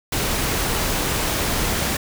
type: noise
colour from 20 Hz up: pink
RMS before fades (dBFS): -22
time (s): 0.12-1.97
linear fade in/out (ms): 5
effects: none